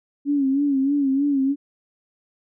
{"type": "tone with vibrato", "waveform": "sine", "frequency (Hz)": 277.6, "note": "C#4", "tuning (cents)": 3, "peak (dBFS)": -17, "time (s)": [0.25, 1.56], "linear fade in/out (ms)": 50, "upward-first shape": "sine", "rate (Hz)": 3.2, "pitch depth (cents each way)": 74, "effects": []}